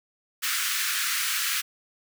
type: high-pass noise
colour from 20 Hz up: pink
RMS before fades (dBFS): -27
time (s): 0.42-1.62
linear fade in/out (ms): 20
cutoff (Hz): 1300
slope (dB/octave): 48
effects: none